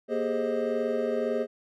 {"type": "tone cluster", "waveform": "triangle", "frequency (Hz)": [236.7, 400.1, 421.9, 527, 622], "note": ["A#3", "G4", "G#4", "C5", "D#5"], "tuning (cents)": [27, 35, 27, 12, -1], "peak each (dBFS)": [-31, -31, -29, -29, -31], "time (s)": [0.08, 1.47], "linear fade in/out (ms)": 50, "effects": []}